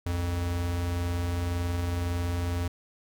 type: tone pair together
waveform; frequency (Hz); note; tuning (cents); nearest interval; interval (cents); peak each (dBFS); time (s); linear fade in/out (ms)
square; 65.41 / 87.31; C2 / F2; 0 / 0; perfect fourth; 500; -38 / -28; 0.06-2.68; 5
effects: none